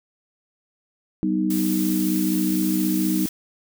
sine chord, G augmented, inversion none, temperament equal with one note detuned, 191.96 / 246.9 / 311.1 Hz, G3 / B3 / D#4, -36 / 0 / 0 cents, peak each -23 / -27 / -22 dBFS, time 1.23-3.26 s, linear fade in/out 0 ms
blue noise, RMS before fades -31 dBFS, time 1.5-3.29 s, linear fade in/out 5 ms
effects none

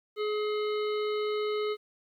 harmonic tone with a mistuned harmonic, 422.5 Hz, G#4, 30 cents sharp, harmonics 1 / 3 / 5 / 7 / 9 / 10, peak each -28 / -38 / -42 / -45 / -47 / -48 dBFS, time 0.16-1.77 s, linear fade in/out 50 ms, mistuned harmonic 7, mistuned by +30 cents, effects 11-bit

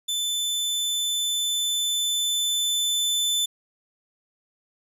sawtooth tone with level ramp, 3520 Hz, A7, in tune, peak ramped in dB -21 to -18 dBFS, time 0.08-3.46 s, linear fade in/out 10 ms, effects resampled to 32000 Hz + 9-bit

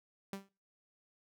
sawtooth tone with exponential decay, 196 Hz, G3, in tune, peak -33 dBFS, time 0.33-0.49 s, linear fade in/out 2 ms, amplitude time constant 34 ms, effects noise-tail reverb RT60 0.3 s tail -18 dB re dry

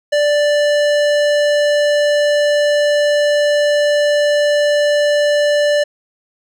sine tone with hard clipping, 587.3 Hz, D5, in tune, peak -13 dBFS, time 0.12-5.84 s, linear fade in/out 10 ms, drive 17 dB, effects none

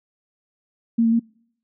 sine tone with pitch steps, 230.3 / 227 / 231.1 Hz, A#3 / A#3 / A#3, -21 / -46 / -15 cents, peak -14 dBFS, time 0.98-1.196 s, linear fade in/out 10 ms, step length 72 ms, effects noise-tail reverb RT60 0.7 s tail -26 dB re dry

